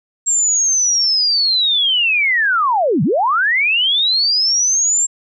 sine linear two-way sweep, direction down then up, 7500 to 130.2 to 7500 Hz, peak -12 dBFS, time 0.26-5.07 s, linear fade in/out 20 ms, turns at 3.03 s, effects none

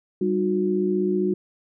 sine tone cluster, 195.2 / 306.9 / 362.4 Hz, G3 / D#4 / F#4, -7 / -24 / -36 cents, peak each -24 / -28 / -22 dBFS, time 0.21-1.34 s, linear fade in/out 5 ms, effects none

